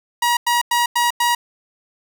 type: tone bursts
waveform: sawtooth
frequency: 956 Hz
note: A#5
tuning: 43 cents sharp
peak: -11 dBFS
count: 5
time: 0.22-1.35 s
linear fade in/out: 5 ms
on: 150 ms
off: 95 ms
effects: none